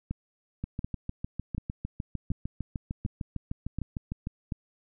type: two click trains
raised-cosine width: 5 ms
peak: -20 / -19 dBFS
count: 25 / 7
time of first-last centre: 0.64-4.271 / 0.11-4.522 s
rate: 6.61 / 1.36 Hz
effects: none